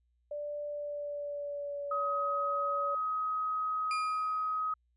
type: tone with pitch glide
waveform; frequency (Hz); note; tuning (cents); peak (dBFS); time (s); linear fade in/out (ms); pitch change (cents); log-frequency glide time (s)
sine; 587.3 to 568.3; D5 to C#5; 0 to +43; -35; 0.31-2.95; 5; -57; 0.66-2.08
type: tone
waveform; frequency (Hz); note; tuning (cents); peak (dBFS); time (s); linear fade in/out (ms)
sine; 1264; D#6; +27; -30; 1.91-4.74; 5
type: tone with exponential decay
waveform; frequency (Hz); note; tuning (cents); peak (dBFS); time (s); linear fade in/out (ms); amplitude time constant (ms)
30% pulse; 2412; D7; +46; -32; 3.91-4.6; 1; 150
effects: added 60 Hz sine -70 dBFS peak until 4.96 s + resampled to 24000 Hz